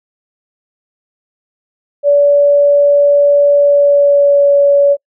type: tone with pitch glide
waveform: sine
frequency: 574 to 567.1 Hz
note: D5 to C#5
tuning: -40 to +39 cents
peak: -5 dBFS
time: 2.03-4.97 s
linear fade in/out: 50 ms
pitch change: -21 cents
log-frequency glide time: 3.55-4.54 s
effects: noise-tail reverb RT60 0.1 s tail -26 dB re dry